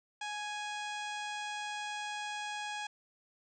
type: harmonic tone with a mistuned harmonic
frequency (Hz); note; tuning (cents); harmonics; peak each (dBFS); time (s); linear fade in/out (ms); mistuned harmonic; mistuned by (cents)
830.6; G#5; 0; 1 / 2 / 3 / 4 / 5 / 6 / 7 / 8 / 9 / 10; -40 / -43 / -45 / -46 / -54 / -54 / -56 / -55 / -56 / -58; 0.21-2.87; 5; 1; +16
effects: none